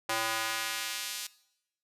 square tone with high-pass filter sweep, 112.2 Hz, A2, 34 cents sharp, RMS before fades -34 dBFS, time 0.09-1.27 s, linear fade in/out 5 ms, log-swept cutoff 770 to 4200 Hz, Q 0.75, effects noise-tail reverb RT60 0.8 s tail -19 dB re dry + resampled to 32000 Hz

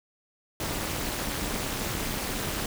pink noise with amplitude modulation, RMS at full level -27 dBFS, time 0.6-2.66 s, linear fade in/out 2 ms, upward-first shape sine, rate 248 Hz, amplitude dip 100%, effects none

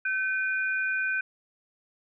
sine tone pair together, 1531.3 / 2442 Hz, G6 / D#7, -41 / -33 cents, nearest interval minor sixth, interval 808 cents, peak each -26 / -32 dBFS, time 0.05-1.21 s, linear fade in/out 5 ms, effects none

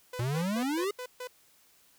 sawtooth tone bursts, 500 Hz, B4, 21 cents sharp, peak -33 dBFS, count 6, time 0.13-1.274 s, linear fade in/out 5 ms, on 74 ms, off 140 ms
square exponential sweep, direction up, 114.5 to 420.9 Hz, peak -29 dBFS, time 0.19-0.91 s, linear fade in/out 5 ms
effects white hiss -63 dBFS RMS until 1.98 s

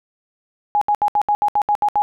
sine tone bursts, 830.6 Hz, G#5, in tune, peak -13 dBFS, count 10, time 0.75-2.02 s, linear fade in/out 0 ms, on 64 ms, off 70 ms, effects none

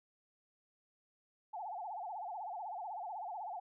sine tone with vibrato, 784 Hz, G5, in tune, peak -40 dBFS, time 1.53-3.6 s, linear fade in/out 10 ms, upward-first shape sine, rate 16 Hz, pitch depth 210 cents each way, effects none

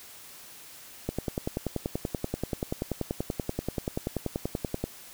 click train, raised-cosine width 2 ms, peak -15 dBFS, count 40, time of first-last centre 1.09-4.84 s, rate 10.4 Hz, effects white hiss -48 dBFS RMS until 5.13 s

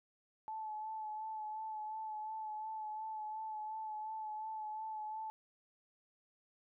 sine tone with vibrato, 866 Hz, A5, 28 cents flat, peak -40 dBFS, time 0.48-5.3 s, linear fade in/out 0 ms, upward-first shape sine, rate 2.8 Hz, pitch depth 25 cents each way, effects none

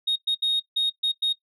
sine tone bursts at uneven times, 3729 Hz, A#7, in tune, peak -18 dBFS, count 6, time 0.07-0.16 / 0.27-0.35 / 0.42-0.6 / 0.76-0.9 / 1.03-1.12 / 1.22-1.33 s, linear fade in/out 10 ms, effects noise-tail reverb RT60 0.1 s tail -21 dB re dry + tanh soft clip ceiling -18 dBFS

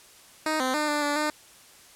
10% pulse tone with pitch steps, 311.5 / 258.3 / 301.7 / 295.8 / 290.9 / 302.3 Hz, D#4 / C4 / D4 / D4 / D4 / D#4, +2 / -22 / +47 / +13 / -16 / -50 cents, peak -16 dBFS, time 0.46-1.3 s, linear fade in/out 2 ms, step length 140 ms, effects white hiss -52 dBFS RMS until 1.95 s + low-pass 11000 Hz 12 dB/octave

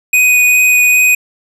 square tone with vibrato, 2489 Hz, D#7, in tune, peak -7 dBFS, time 0.13-1.15 s, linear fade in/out 5 ms, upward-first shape sine, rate 2.5 Hz, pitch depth 8 cents each way, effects resampled to 32000 Hz + 7-bit

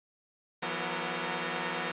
5% pulse tone cluster, 166.8 / 183 / 245.4 / 458.9 Hz, E3 / F#3 / B3 / A#4, +21 / -19 / -11 / -27 cents, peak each -26 dBFS, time 0.62-1.92 s, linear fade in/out 10 ms, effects resampled to 8000 Hz + 9-bit

